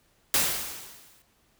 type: noise with exponential decay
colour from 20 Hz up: white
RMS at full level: -21 dBFS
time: 0.34-1.22 s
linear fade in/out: 1 ms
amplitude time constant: 190 ms
effects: pink hiss -66 dBFS RMS until 1.59 s